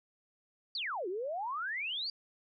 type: exponential two-way sweep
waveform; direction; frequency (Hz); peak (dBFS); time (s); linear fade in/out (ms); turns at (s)
sine; down then up; 4799 to 344.2 to 4799; -34; 0.75-2.1; 2; 1.08
effects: none